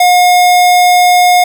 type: tone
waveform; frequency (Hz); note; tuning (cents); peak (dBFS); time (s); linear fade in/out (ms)
square; 718; F5; +48; -5; 0-1.44; 5
effects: none